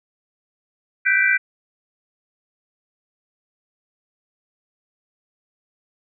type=chord; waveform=sine; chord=G major seventh; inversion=third; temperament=equal with one note detuned; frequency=1511.1 / 1568 / 1975.5 / 2349 Hz; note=F#6 / G6 / B6 / D7; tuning=+36 / 0 / 0 / 0 cents; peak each=-20 dBFS; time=1.05-1.38 s; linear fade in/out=20 ms; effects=none